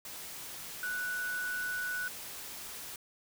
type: tone in noise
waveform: sine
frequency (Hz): 1480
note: F#6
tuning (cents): 0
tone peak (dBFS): -33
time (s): 0.83-2.08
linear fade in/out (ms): 2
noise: white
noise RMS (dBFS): -44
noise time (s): 0.05-2.96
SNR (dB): +8
effects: none